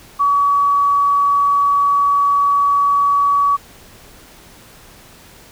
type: tone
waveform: sine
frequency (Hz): 1135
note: C#6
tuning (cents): +41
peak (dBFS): -11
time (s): 0.19-3.57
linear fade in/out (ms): 20
effects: pink hiss -43 dBFS RMS until 5.51 s